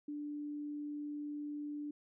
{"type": "tone", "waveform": "sine", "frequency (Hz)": 294.2, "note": "D4", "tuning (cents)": 3, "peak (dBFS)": -39, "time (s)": [0.08, 1.91], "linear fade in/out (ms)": 5, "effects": []}